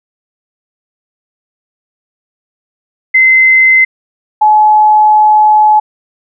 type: tone pair in turn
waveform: sine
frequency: 2061 / 852.6 Hz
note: C7 / G#5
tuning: -27 / +45 cents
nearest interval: octave + minor third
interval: 1528 cents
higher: first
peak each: -3 dBFS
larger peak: neither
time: 3.14-3.85 / 4.41-5.8 s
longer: second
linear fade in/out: 10 ms
effects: none